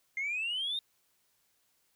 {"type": "exponential sweep", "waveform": "sine", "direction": "up", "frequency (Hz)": [2093, 3729], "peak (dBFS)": -30, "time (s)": [0.17, 0.79], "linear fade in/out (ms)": 2, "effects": ["tanh soft clip ceiling -28 dBFS", "white hiss -73 dBFS RMS until 1.95 s"]}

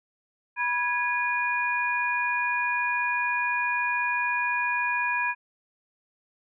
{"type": "tone cluster", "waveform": "sine", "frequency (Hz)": [977, 1658, 2444], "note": ["B5", "G#6", "D#7"], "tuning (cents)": [-19, -3, -32], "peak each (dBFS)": -28, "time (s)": [0.56, 5.35], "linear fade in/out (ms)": 50, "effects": []}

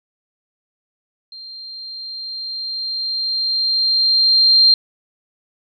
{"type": "tone with level ramp", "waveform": "sine", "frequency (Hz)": 4178, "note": "C8", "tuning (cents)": -3, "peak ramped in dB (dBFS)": [-33, -7], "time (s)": [1.32, 4.74], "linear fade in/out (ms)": 2, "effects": []}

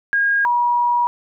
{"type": "tone pair in turn", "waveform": "sine", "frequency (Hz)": [1628, 962.2], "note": ["G#6", "B5"], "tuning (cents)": [-35, -45], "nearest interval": "major sixth", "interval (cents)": 910, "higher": "first", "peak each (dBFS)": -14, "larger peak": "neither", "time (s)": [[0.13, 0.45], [0.45, 1.07]], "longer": "second", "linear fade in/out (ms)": 0, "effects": []}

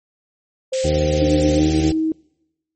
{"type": "tone", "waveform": "sine", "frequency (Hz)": 523.3, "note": "C5", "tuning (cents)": 0, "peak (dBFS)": -18, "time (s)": [0.72, 1.6], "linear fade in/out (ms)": 10}
{"type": "high-pass noise", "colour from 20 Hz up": "white", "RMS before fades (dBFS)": -27, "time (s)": [0.73, 1.92], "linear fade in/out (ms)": 5, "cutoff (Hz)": 1900, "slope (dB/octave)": 24}
{"type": "harmonic tone", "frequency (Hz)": 77, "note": "D#2", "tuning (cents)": -17, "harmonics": [1, 2, 3, 4, 5, 6, 7, 8, 9, 10], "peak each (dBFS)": [-21, -22, -33, -25, -27, -29, -34, -42, -41, -34], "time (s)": [0.84, 1.92], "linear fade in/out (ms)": 5}
{"type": "tone with pitch glide", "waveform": "sine", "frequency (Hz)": [300, 317.8], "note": ["D4", "D#4"], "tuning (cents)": [37, 37], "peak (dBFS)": -16, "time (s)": [1.22, 2.12], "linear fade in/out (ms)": 2, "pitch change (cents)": 100, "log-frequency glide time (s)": [1.54, 1.72]}
{"effects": ["noise-tail reverb RT60 0.9 s tail -25 dB re dry", "MP3 32 kbps"]}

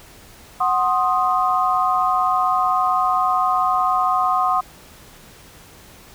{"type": "chord", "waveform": "sine", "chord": "C diminished", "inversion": "second", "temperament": "equal with one note detuned", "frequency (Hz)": [740, 1055.6, 1244.5], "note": ["Gb5", "C6", "Eb6"], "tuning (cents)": [0, 15, 0], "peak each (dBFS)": -20, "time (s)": [0.6, 4.61], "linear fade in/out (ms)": 10, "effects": ["pink hiss -45 dBFS RMS until 6.14 s"]}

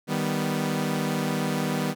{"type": "chord", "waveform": "sawtooth", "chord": "Eb augmented", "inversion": "none", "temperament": "equal", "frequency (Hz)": [155.56, 196, 246.9], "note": ["Eb3", "G3", "B3"], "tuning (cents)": [0, 0, 0], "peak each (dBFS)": -25, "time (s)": [0.07, 1.95], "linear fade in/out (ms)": 50, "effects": []}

